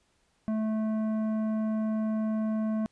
sine tone with tanh clipping, 217.9 Hz, A3, 17 cents flat, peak -28 dBFS, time 0.48-2.86 s, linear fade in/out 0 ms, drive 11 dB, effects pink hiss -70 dBFS RMS until 2.91 s + resampled to 22050 Hz

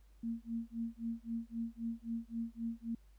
sine tone with tremolo, 230 Hz, A#3, 23 cents flat, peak -34 dBFS, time 0.23-2.95 s, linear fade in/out 5 ms, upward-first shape sine, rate 3.8 Hz, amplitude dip 100%, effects added 50 Hz sine -59 dBFS peak until 3.18 s + pink hiss -75 dBFS RMS until 3.18 s

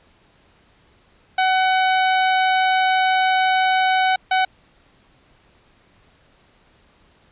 sawtooth tone bursts at uneven times, 751 Hz, F#5, 26 cents sharp, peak -11 dBFS, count 2, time 1.38-4.16 / 4.31-4.45 s, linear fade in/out 5 ms, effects pink hiss -56 dBFS RMS until 7.31 s + resampled to 8000 Hz

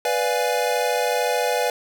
square chord, B diminished seventh, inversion none, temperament equal, 493.9 / 587.3 / 698.5 / 830.6 Hz, B4 / D5 / F5 / Ab5, 0 / 0 / 0 / 0 cents, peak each -24 / -27 / -27 / -27 dBFS, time 0.05-1.7 s, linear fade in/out 2 ms, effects none

